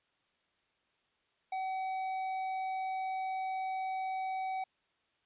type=tone with tanh clipping; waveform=sine; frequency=758 Hz; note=F#5; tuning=42 cents sharp; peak=-35 dBFS; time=1.52-4.64 s; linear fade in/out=5 ms; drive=9 dB; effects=white hiss -75 dBFS RMS until 5.25 s + resampled to 8000 Hz